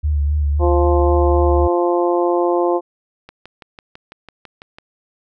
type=tone with vibrato; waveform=sine; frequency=73.42 Hz; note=D2; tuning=in tune; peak=-14 dBFS; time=0.03-1.68 s; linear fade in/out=20 ms; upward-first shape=sine; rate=3.8 Hz; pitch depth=40 cents each way
type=harmonic tone; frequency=174.61 Hz; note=F3; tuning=in tune; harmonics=2 / 3 / 4 / 5 / 6; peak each=-16 / -20 / -22 / -24 / -26 dBFS; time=0.59-2.81 s; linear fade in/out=50 ms
type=click train; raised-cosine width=0.3 ms; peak=-21 dBFS; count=10; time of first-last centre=3.29-4.785 s; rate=6.02 Hz
effects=none